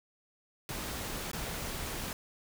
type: noise with dropouts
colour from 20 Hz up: pink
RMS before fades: -38 dBFS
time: 0.69-2.13 s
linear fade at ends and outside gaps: 1 ms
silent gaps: 1.315-1.332 s
effects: none